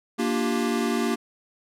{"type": "chord", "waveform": "square", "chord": "G minor seventh", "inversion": "first", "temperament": "equal", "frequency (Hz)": [233.1, 293.7, 349.2, 392], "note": ["Bb3", "D4", "F4", "G4"], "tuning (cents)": [0, 0, 0, 0], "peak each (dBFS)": [-26, -31, -31, -30], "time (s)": [0.18, 1.16], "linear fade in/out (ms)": 20, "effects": ["low-pass 12000 Hz 12 dB/octave"]}